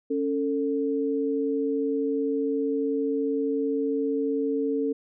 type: tone pair together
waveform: sine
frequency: 277.2 / 446.2 Hz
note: C#4 / A4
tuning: 0 / +24 cents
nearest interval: minor sixth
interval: 824 cents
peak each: -26 / -26 dBFS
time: 0.1-4.93 s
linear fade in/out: 10 ms
effects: none